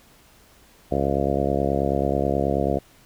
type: harmonic tone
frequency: 69.3 Hz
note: C#2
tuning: in tune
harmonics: 1 / 2 / 3 / 4 / 5 / 6 / 7 / 8 / 9 / 10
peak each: -29 / -29 / -29 / -29 / -29 / -29 / -29 / -29 / -29 / -29 dBFS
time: 0.91-2.79 s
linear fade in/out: 10 ms
effects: pink hiss -54 dBFS RMS until 3.05 s